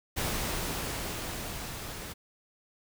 pink noise with level ramp, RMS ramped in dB -31 to -41 dBFS, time 0.16-2.14 s, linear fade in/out 20 ms, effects none

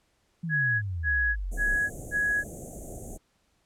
sine exponential sweep, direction down, 174 to 30.88 Hz, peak -29 dBFS, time 0.43-1.76 s, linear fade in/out 10 ms
sine tone bursts, 1670 Hz, G#6, 9 cents sharp, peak -23 dBFS, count 4, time 0.49-2.44 s, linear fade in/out 50 ms, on 330 ms, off 210 ms
pink band-stop noise, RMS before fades -40 dBFS, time 1.51-3.18 s, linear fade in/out 20 ms, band 750 to 6400 Hz, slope 96 dB/octave
effects pink hiss -70 dBFS RMS until 3.65 s + low-pass 10000 Hz 12 dB/octave

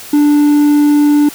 triangle tone, 293.7 Hz, D4, in tune, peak -4 dBFS, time 0.13-1.29 s, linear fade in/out 5 ms, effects white hiss -31 dBFS RMS until 1.34 s

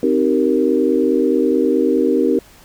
sine chord, C minor seventh, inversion none, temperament equal with one note detuned, 261.6 / 311.1 / 386.4 / 466.2 Hz, C4 / Eb4 / G4 / Bb4, 0 / 0 / -25 / 0 cents, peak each -18 dBFS, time 0.03-2.39 s, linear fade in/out 2 ms, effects pink hiss -46 dBFS RMS until 2.64 s

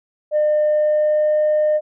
sine tone with pitch glide, 604 to 608.2 Hz, D5 to D#5, +48 to -40 cents, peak -12 dBFS, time 0.31-1.81 s, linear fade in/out 50 ms, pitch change +12 cents, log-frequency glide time 0.64-1.41 s, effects tanh soft clip ceiling -11 dBFS

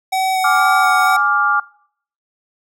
square tone with vibrato, 754 Hz, F#5, 32 cents sharp, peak -16 dBFS, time 0.12-1.17 s, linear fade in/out 10 ms, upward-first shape square, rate 2.1 Hz, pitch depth 9 cents each way
sine chord, D diminished, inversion second, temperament equal with one note detuned, 830.6 / 1174.7 / 1401.8 Hz, Ab5 / D6 / F6, 0 / 0 / +6 cents, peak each -20 / -16 / -16 dBFS, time 0.44-1.6 s, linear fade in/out 5 ms
clicks, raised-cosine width 0.2 ms, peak -24 dBFS, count 2, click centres 0.564 / 1.017 s
effects noise-tail reverb RT60 0.6 s tail -22 dB re dry

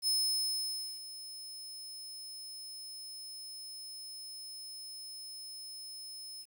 sawtooth tone with ADSR envelope, 5200 Hz, E8, 24 cents flat, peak -25 dBFS, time 0.02-6.46 s, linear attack 54 ms, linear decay 910 ms, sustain -16 dB, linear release 52 ms, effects 10-bit

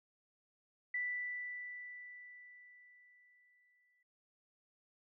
sine tone with exponential decay, 1975.5 Hz, B6, in tune, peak -34 dBFS, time 0.94-4.03 s, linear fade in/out 5 ms, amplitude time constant 670 ms, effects none

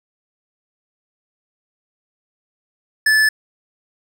sine tone with hard clipping, 1740 Hz, A6, 20 cents flat, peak -13 dBFS, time 3.06-3.29 s, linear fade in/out 5 ms, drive 12 dB, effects none

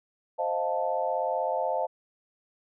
sine chord, F dominant seventh, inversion second, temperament equal, 523.3 / 622.3 / 698.5 / 880 Hz, C5 / Eb5 / F5 / A5, 0 / 0 / 0 / 0 cents, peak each -31 dBFS, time 0.38-1.87 s, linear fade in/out 20 ms, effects none

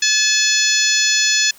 harmonic tone, 860 Hz, A5, 40 cents flat, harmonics 2 / 3 / 4 / 5 / 6 / 7 / 8, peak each -21 / -21 / -21 / -21 / -21 / -21 / -21 dBFS, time 0.02-1.51 s, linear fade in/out 5 ms, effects white hiss -46 dBFS RMS until 1.58 s

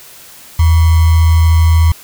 sine tone with sample-and-hold, 81.7 Hz, E2, 15 cents flat, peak -5 dBFS, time 0.59-1.92 s, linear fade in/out 5 ms, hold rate 1050 Hz, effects white hiss -37 dBFS RMS until 2.03 s

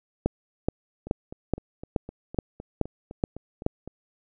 two click trains, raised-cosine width 2 ms, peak -24 / -9 dBFS, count 12 / 9, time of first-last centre 1.07-3.876 / 0.26-3.664 s, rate 3.92 / 2.35 Hz, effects none

